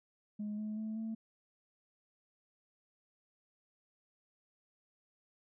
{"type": "tone with pitch steps", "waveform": "sine", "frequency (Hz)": [209.5, 213.8, 218.1, 222.6], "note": ["G#3", "A3", "A3", "A3"], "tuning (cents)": [15, -49, -15, 20], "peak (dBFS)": -35, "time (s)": [0.39, 1.15], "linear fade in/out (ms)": 10, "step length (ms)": 190, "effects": ["tanh soft clip ceiling -34 dBFS"]}